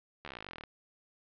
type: slowing click train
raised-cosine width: 0.3 ms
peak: -26 dBFS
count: 21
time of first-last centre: 0.25-0.637 s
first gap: 13 ms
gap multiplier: 1.04
effects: low-pass 4000 Hz 12 dB/octave